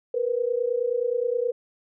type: tone pair together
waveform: sine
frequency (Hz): 469 / 498.5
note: A#4 / B4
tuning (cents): +11 / +16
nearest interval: minor second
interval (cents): 105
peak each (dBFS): -25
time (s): 0.14-1.52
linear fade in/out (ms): 5
effects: none